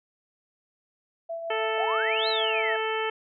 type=tone with tremolo; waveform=sine; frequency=666 Hz; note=E5; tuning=18 cents sharp; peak=-29 dBFS; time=1.29-2.77 s; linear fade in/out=10 ms; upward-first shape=triangle; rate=6.4 Hz; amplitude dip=45%
type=harmonic tone; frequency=440 Hz; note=A4; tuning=in tune; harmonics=1 / 2 / 3 / 4 / 5 / 6 / 7; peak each=-29 / -32 / -34 / -35 / -36 / -37 / -37 dBFS; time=1.5-3.1 s; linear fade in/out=5 ms
type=exponential two-way sweep; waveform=sine; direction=up then down; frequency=647 to 4207 to 1706 Hz; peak=-27 dBFS; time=1.78-2.76 s; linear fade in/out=2 ms; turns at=2.28 s
effects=none